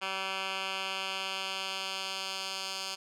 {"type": "tone with band-pass filter sweep", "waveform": "10% pulse", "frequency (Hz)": 191.6, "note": "G3", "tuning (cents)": -39, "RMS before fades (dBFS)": -36, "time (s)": [0.01, 2.96], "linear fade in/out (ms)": 20, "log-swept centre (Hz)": [2300, 4600], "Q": 1.4, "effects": []}